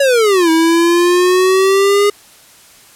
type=exponential two-way sweep; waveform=square; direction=down then up; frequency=570 to 322.1 to 411.9 Hz; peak=-9 dBFS; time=0-2.1 s; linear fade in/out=5 ms; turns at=0.5 s; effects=white hiss -43 dBFS RMS until 2.95 s + low-pass 12000 Hz 12 dB/octave